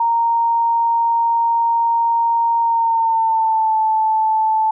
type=tone with pitch glide; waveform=sine; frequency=928 to 875.9 Hz; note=A#5 to A5; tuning=-8 to -8 cents; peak=-13 dBFS; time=0-4.71 s; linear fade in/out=5 ms; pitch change=-100 cents; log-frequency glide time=2.61-3.76 s; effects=none